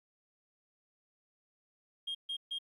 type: tone bursts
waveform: sine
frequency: 3232 Hz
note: G#7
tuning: 48 cents flat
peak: -33 dBFS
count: 3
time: 2.07-2.587 s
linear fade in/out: 10 ms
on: 79 ms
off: 140 ms
effects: tanh soft clip ceiling -33 dBFS + 12-bit